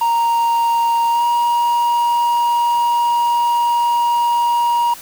triangle tone with pitch glide, 932.3 to 949.1 Hz, A#5 to A#5, 0 to +31 cents, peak -11 dBFS, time 0.01-4.94 s, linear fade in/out 5 ms, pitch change +31 cents, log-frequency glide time 1.09-1.25 s, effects white hiss -36 dBFS RMS until 5.01 s

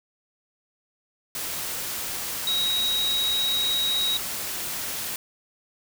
sine tone in noise, 3817 Hz, A#7, 40 cents sharp, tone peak -22 dBFS, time 2.47-4.17 s, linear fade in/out 2 ms, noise white, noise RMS -31 dBFS, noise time 1.35-5.16 s, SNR +6 dB, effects none

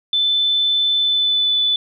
sine tone with pitch glide, 3520 to 3486 Hz, A7 to A7, 0 to -17 cents, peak -14 dBFS, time 0.13-1.76 s, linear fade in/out 2 ms, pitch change -17 cents, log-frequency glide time 0.98-1.59 s, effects none

